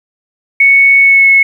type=tone with pitch glide; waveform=sine; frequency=2216 to 2191 Hz; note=C#7 to C#7; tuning=-1 to -21 cents; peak=-3 dBFS; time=0.6-1.43 s; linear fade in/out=5 ms; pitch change=-20 cents; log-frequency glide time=1-1.29 s; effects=7-bit